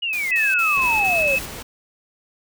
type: exponential sweep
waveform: sine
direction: down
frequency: 2922 to 523.3 Hz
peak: -21 dBFS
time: 0.02-1.36 s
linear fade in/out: 10 ms
type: noise bursts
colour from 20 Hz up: white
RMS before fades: -35 dBFS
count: 6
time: 0.13-1.455 s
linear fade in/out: 0 ms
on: 180 ms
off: 49 ms
type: tone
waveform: sine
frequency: 2590 Hz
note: E7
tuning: 31 cents flat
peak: -17 dBFS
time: 0.31-1.39 s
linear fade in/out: 10 ms
type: noise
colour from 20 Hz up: pink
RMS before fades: -34 dBFS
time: 0.76-1.63 s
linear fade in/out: 10 ms
effects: none